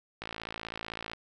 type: click train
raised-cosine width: 0.3 ms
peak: -21 dBFS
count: 52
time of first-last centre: 0.22-1.134 s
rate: 55.8 Hz
effects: none